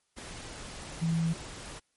sine tone in noise, 164.81 Hz, E3, in tune, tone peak -25 dBFS, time 1.01-1.34 s, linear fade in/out 20 ms, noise pink, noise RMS -43 dBFS, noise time 0.16-1.8 s, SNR +15 dB, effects white hiss -75 dBFS RMS until 1.96 s + MP3 48 kbps

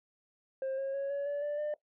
sine tone with pitch steps, 532 / 542.6 / 553.3 / 564.3 / 575.5 / 586.9 / 598.5 Hz, C5 / C#5 / C#5 / C#5 / D5 / D5 / D5, +29 / -37 / -3 / +31 / -35 / -1 / +33 cents, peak -29 dBFS, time 0.62-1.74 s, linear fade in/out 2 ms, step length 160 ms, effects noise-tail reverb RT60 0.1 s tail -19 dB re dry + tanh soft clip ceiling -31 dBFS

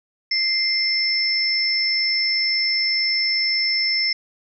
sine tone pair together, 2093 / 5291 Hz, C7 / E8, 0 / +6 cents, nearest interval octave + major third, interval 1606 cents, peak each -23 / -19 dBFS, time 0.31-4.13 s, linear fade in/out 5 ms, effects none

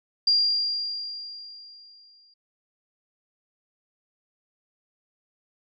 sine tone with exponential decay, 4783 Hz, D8, 31 cents sharp, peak -16 dBFS, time 0.27-2.34 s, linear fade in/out 5 ms, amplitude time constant 450 ms, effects none

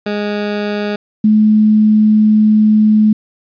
20% pulse / sine tone pair in turn, 207.1 / 214.3 Hz, G#3 / A3, -5 / -45 cents, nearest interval minor second, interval 60 cents, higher second, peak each -11 / -6 dBFS, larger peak second, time 0.06-0.96 / 1.24-3.13 s, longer second, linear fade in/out 5 ms, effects resampled to 11025 Hz + 8-bit

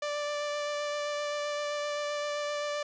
sawtooth tone with vibrato, 587.3 Hz, D5, in tune, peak -27 dBFS, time 0.02-2.83 s, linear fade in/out 5 ms, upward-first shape sine, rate 7.7 Hz, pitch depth 10 cents each way, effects resampled to 16000 Hz + 10-bit

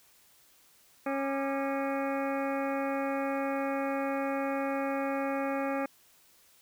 harmonic tone with a mistuned harmonic, 273.9 Hz, C#4, 21 cents flat, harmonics 1 / 2 / 3 / 4 / 5 / 6 / 7 / 8 / 9, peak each -33 / -33 / -37 / -40 / -44 / -44 / -47 / -45 / -46 dBFS, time 1.06-5.86 s, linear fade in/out 5 ms, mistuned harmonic 4, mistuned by +140 cents, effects white hiss -62 dBFS RMS until 6.61 s

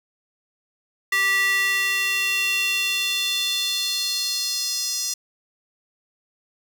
square tone with high-pass filter sweep, 390.4 Hz, G4, 7 cents flat, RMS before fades -23 dBFS, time 1.12-5.14 s, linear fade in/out 5 ms, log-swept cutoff 1800 to 5600 Hz, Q 3.6, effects none

